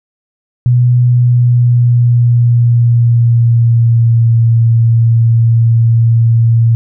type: tone with pitch glide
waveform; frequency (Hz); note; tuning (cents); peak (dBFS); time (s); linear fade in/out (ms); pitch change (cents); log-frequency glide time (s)
sine; 122.8 to 115.24; B2 to A#2; -9 to -19; -5; 0.66-6.75; 0; -110; 1-4.39
effects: none